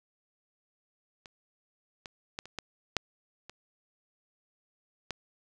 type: clicks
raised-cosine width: 0.2 ms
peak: -29 / -24 / -18 / -29 / -18 / -9 / -27 / -17 dBFS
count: 8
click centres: 1.258 / 2.058 / 2.389 / 2.456 / 2.587 / 2.967 / 3.496 / 5.107 s
effects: none